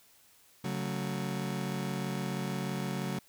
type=chord; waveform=35% pulse; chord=F# minor; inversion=second; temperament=just; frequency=138.75 / 185 / 222 Hz; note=C#3 / F#3 / A3; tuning=+2 / 0 / +16 cents; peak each=-35 / -34 / -38 dBFS; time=0.64-3.19 s; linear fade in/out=5 ms; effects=white hiss -62 dBFS RMS until 3.28 s